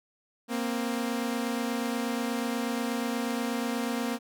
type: tone pair together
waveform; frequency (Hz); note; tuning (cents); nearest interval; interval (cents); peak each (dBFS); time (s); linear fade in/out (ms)
sawtooth; 234 / 262.3; A#3 / C4; +7 / +4; major second; 197; -26 / -29; 0.48-4.19; 50
effects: none